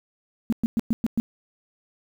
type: tone bursts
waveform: sine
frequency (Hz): 227.4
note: A#3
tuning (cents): -43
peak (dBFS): -18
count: 6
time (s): 0.5-1.2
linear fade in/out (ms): 0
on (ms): 25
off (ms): 110
effects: 8-bit